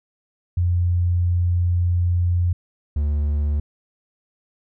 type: tone pair in turn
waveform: sine / triangle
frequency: 88 / 73.57 Hz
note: F2 / D2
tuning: +14 / +4 cents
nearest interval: minor third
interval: 310 cents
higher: first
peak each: -16 dBFS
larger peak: neither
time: 0.57-2.53 / 2.96-3.6 s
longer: first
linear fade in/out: 5 ms
effects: none